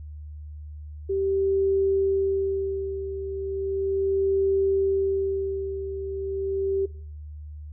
sine tone with tremolo, 389.7 Hz, G4, 10 cents flat, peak -19 dBFS, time 1.09-6.86 s, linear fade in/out 10 ms, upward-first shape sine, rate 0.36 Hz, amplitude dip 70%, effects noise-tail reverb RT60 0.6 s tail -21 dB re dry + added 75 Hz sine -36 dBFS peak until 7.72 s

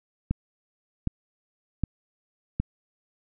click train, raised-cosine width 5 ms, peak -12 dBFS, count 4, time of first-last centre 0.31-2.6 s, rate 1.31 Hz, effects none

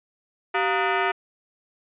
15% pulse ring-modulated tone, 544 Hz, C#5, 33 cents flat, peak -11 dBFS, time 0.54-1.12 s, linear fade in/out 10 ms, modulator 159 Hz, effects resampled to 8000 Hz

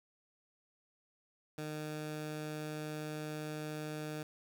15% pulse tone, 152.9 Hz, D#3, 30 cents flat, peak -33 dBFS, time 1.58-4.23 s, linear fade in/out 2 ms, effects none

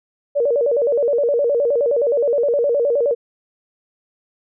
sine tone with vibrato, 520 Hz, C5, 11 cents flat, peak -14 dBFS, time 0.35-3.15 s, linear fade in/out 20 ms, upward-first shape square, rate 9.6 Hz, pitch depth 170 cents each way, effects none

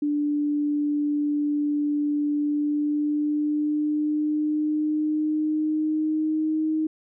sine tone with pitch glide, 293.7 to 313 Hz, D4 to D#4, 0 to +10 cents, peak -21 dBFS, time 0.02-6.87 s, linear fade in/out 5 ms, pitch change +110 cents, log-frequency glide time 2.35-6.69 s, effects none

